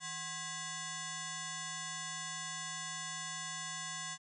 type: tone with frequency modulation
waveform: sine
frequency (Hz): 2553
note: D#7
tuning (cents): +44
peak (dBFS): -39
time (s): 0-4.18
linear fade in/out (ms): 50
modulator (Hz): 905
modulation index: 5.7
effects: none